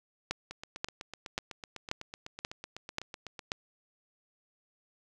two click trains, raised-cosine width 0.2 ms, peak -14 / -24 dBFS, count 7 / 24, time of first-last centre 0.31-3.519 / 0.51-3.392 s, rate 1.87 / 7.98 Hz, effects none

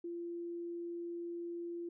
sine tone, 343.2 Hz, F4, 30 cents flat, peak -39 dBFS, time 0.04-1.89 s, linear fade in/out 5 ms, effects none

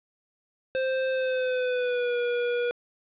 square tone with pitch glide, 523.3 to 482.6 Hz, C5 to B4, 0 to -40 cents, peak -25 dBFS, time 0.75-2.71 s, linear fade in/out 0 ms, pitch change -140 cents, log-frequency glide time 1.11-2.17 s, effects resampled to 8000 Hz + 9-bit

